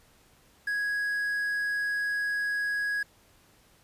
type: tone with quantisation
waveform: triangle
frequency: 1661.2 Hz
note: G#6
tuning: in tune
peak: -25 dBFS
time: 0.67-3.03 s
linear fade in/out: 5 ms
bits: 9
effects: pink hiss -61 dBFS RMS until 3.83 s + resampled to 32000 Hz